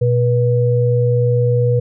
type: tone pair together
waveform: sine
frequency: 121.26 / 485.5 Hz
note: B2 / B4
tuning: -31 / -30 cents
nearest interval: 2 octaves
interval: 2401 cents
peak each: -13 / -16 dBFS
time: 0.01-1.8 s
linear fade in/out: 10 ms
effects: none